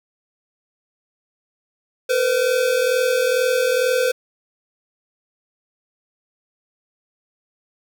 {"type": "tone pair together", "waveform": "square", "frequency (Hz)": [466.2, 508.4], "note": ["A#4", "C5"], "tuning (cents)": [0, -50], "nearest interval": "major second", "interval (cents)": 150, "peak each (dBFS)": [-23, -18], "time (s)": [2.09, 4.12], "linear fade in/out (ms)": 10, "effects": []}